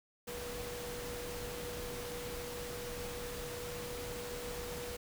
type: tone in noise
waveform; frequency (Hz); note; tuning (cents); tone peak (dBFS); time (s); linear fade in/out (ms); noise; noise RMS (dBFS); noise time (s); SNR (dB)
sine; 484.8; B4; -32; -43; 0.27-4.97; 10; pink; -44; 0.27-4.97; -2
effects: none